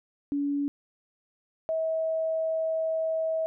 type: tone pair in turn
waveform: sine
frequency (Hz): 284.9 / 643.7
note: C#4 / E5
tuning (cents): +48 / -41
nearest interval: octave + major second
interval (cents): 1411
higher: second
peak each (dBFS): -25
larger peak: neither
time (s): 0.32-0.68 / 1.69-3.46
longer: second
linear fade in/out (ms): 0
effects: none